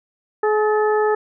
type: harmonic tone with a mistuned harmonic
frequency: 425.6 Hz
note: G#4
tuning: 42 cents sharp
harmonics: 1 / 2 / 3 / 4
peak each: -16 / -22 / -26 / -28 dBFS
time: 0.43-1.15 s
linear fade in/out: 5 ms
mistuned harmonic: 4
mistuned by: +43 cents
effects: none